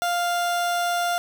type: tone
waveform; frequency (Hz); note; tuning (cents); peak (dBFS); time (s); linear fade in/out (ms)
30% pulse; 699; F5; +1; -19; 0.02-1.18; 0
effects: none